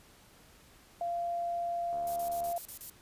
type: tone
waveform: sine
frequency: 690 Hz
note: F5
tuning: 21 cents flat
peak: -31 dBFS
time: 1.01-2.58 s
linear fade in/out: 2 ms
type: click train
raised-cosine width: 1 ms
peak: -37 dBFS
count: 44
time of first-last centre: 1.93-2.514 s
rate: 73.6 Hz
type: noise bursts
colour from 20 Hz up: violet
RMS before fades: -41 dBFS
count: 7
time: 2.07-2.898 s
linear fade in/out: 0 ms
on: 90 ms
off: 33 ms
effects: pink hiss -59 dBFS RMS until 3.01 s + resampled to 32000 Hz